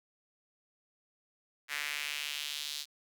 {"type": "tone with high-pass filter sweep", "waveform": "sawtooth", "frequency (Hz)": 146.9, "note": "D3", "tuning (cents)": 1, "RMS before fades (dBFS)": -38, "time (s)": [1.68, 2.86], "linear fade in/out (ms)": 50, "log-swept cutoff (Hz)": [1900, 4100], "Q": 2.3, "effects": []}